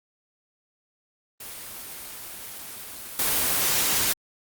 white noise with level steps, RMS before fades -38 / -23 dBFS, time 1.4-4.13 s, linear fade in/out 5 ms, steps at 3.19 s, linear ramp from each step 2 ms, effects Opus 24 kbps

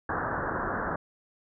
white low-pass noise, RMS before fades -31 dBFS, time 0.09-0.96 s, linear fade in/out 5 ms, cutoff 1700 Hz, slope 96 dB/octave, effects none

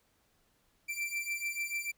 45% pulse beating tone pair, 2343 / 2349.8 Hz, D7 / D7, -5 / 0 cents, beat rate 6.8 Hz, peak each -38 / -36 dBFS, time 0.88-1.92 s, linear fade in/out 20 ms, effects pink hiss -72 dBFS RMS until 1.97 s

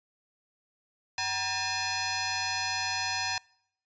sine tone with frequency modulation, 1613 Hz, G6, 49 cents sharp, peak -28 dBFS, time 1.18-3.38 s, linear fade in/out 2 ms, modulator 853 Hz, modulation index 4.9, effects noise-tail reverb RT60 0.7 s tail -25 dB re dry + resampled to 16000 Hz

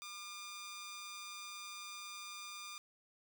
10% pulse tone with amplitude modulation, 1202 Hz, D6, 40 cents sharp, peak -36 dBFS, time 0.02-2.78 s, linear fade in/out 0 ms, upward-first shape sine, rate 192 Hz, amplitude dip 40%, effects 11-bit

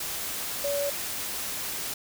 sine tone in noise, 569 Hz, C#5, 45 cents sharp, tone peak -26 dBFS, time 0.64-0.9 s, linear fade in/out 5 ms, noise white, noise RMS -33 dBFS, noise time 0-1.94 s, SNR +4 dB, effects none

